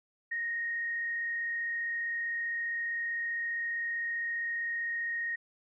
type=tone with frequency modulation; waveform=sine; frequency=1864.7 Hz; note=A#6; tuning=in tune; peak=-31 dBFS; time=0.31-5.36 s; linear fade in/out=10 ms; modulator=35.3 Hz; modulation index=0.39; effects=none